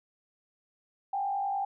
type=tone with frequency modulation; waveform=sine; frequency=793 Hz; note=G5; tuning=20 cents sharp; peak=-28 dBFS; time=1.13-1.65 s; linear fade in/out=5 ms; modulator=50.8 Hz; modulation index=0.65; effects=none